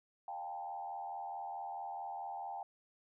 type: tone with frequency modulation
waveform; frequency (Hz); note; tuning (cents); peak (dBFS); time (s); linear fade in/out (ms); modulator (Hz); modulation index
sine; 797; G5; +28; -40; 0.28-2.63; 2; 84.6; 1.1
effects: none